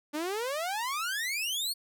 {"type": "exponential sweep", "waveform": "sawtooth", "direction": "up", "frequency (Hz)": [287.6, 4506], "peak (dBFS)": -27, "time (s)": [0.13, 1.74], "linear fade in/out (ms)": 20, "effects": []}